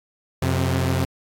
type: tone pair together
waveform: sawtooth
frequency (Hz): 89.91 / 131.2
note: F#2 / C3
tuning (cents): -49 / +5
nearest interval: perfect fifth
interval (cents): 654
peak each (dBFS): -18 / -18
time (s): 0.42-1.05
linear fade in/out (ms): 5
effects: AAC 64 kbps

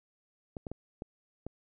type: clicks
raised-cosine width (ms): 2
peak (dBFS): -25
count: 5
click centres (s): 0.568 / 0.668 / 0.716 / 1.021 / 1.466
effects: none

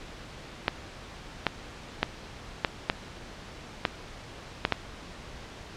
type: clicks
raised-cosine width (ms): 0.3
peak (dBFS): -6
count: 8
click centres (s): 0.681 / 1.467 / 2.03 / 2.648 / 2.899 / 3.852 / 4.651 / 4.723
effects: pink hiss -44 dBFS RMS until 5.76 s + low-pass 5000 Hz 12 dB/octave

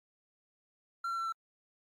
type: tone with pitch steps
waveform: triangle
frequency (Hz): 1366 / 1356.6 / 1347.2 / 1337.9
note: F6 / E6 / E6 / E6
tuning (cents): -39 / +49 / +37 / +25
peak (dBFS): -31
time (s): 1.04-1.324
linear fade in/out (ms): 5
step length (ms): 71
effects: AAC 64 kbps

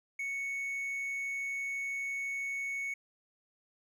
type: tone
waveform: triangle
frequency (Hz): 2217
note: C#7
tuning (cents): 0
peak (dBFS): -32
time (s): 0.19-2.94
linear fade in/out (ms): 5
effects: none

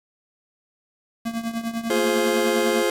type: tone with tremolo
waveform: square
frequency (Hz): 229.3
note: A#3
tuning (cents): -28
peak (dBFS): -23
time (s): 1.25-2.83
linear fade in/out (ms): 10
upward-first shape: triangle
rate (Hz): 10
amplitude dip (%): 80
type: chord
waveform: 40% pulse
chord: F minor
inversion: none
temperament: just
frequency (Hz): 349.2 / 419.1 / 523.8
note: F4 / Ab4 / C5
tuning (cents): 0 / +16 / +2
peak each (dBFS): -23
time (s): 1.9-2.9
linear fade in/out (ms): 2
effects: resampled to 32000 Hz + 7-bit

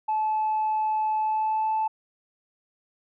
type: tone with pitch glide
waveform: sine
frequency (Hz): 865 to 874.5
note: A5 to A5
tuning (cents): -30 to -11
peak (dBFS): -21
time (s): 0.08-1.88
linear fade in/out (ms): 10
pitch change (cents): +19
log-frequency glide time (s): 1.18-1.74
effects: tanh soft clip ceiling -19 dBFS

